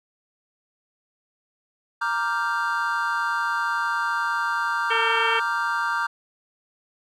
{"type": "chord", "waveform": "triangle", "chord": "G minor seventh", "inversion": "first", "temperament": "equal", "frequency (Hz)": [932.3, 1174.7, 1396.9, 1568], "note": ["Bb5", "D6", "F6", "G6"], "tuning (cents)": [0, 0, 0, 0], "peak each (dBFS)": -26, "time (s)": [2.01, 6.07], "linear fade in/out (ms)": 10}
{"type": "harmonic tone", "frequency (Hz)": 452.5, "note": "A4", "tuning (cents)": 48, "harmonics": [1, 2, 3, 4, 5, 6, 7], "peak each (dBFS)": [-29, -29, -29, -29, -29, -29, -29], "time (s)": [4.9, 5.4], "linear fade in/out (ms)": 10}
{"effects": []}